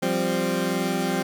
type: chord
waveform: 20% pulse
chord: F suspended second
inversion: none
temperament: equal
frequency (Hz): 174.61 / 196 / 261.6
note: F3 / G3 / C4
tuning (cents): 0 / 0 / 0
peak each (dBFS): -22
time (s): 0.02-1.23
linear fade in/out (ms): 10
effects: none